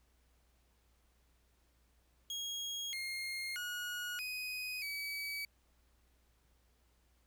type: tone with pitch steps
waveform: 30% pulse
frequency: 3284 / 2132 / 1450 / 2502 / 2281 Hz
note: G#7 / C7 / F#6 / D#7 / C#7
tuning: -20 / +32 / -35 / +9 / +49 cents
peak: -36 dBFS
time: 2.3-5.45 s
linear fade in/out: 2 ms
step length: 630 ms
effects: added 60 Hz sine -70 dBFS peak until 7.26 s + pink hiss -75 dBFS RMS until 7.26 s